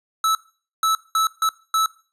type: tone bursts at uneven times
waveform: square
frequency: 1307 Hz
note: E6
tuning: 15 cents flat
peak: -17 dBFS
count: 5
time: 0.24-0.35 / 0.83-0.95 / 1.15-1.27 / 1.42-1.49 / 1.74-1.86 s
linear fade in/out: 2 ms
effects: noise-tail reverb RT60 0.4 s tail -20 dB re dry + resampled to 32000 Hz